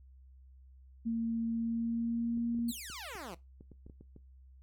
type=tone with pitch glide; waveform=sine; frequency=228.8 to 234.6 Hz; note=A#3 to A#3; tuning=-32 to +11 cents; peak=-30 dBFS; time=1.05-2.72 s; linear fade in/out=20 ms; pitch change=+43 cents; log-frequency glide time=1.5-2.47 s
type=clicks; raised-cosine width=3 ms; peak=-39 dBFS; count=11; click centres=2.375 / 2.548 / 2.59 / 2.9 / 3.154 / 3.609 / 3.717 / 3.865 / 3.898 / 4.01 / 4.163 s
type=exponential sweep; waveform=10% pulse; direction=down; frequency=4556 to 155.56 Hz; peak=-34 dBFS; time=2.68-3.35 s; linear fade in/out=10 ms
effects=noise-tail reverb RT60 0.2 s tail -19 dB re dry + added 65 Hz sine -54 dBFS peak until 4.62 s